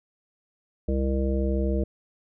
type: harmonic tone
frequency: 66.6 Hz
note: C2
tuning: 31 cents sharp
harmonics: 1 / 3 / 5 / 7 / 9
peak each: -24 / -29 / -31 / -32 / -34 dBFS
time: 0.88-1.84 s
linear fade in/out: 5 ms
effects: none